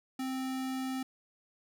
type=tone; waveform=square; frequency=261.6 Hz; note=C4; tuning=in tune; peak=-34 dBFS; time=0.19-1.03 s; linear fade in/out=5 ms; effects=none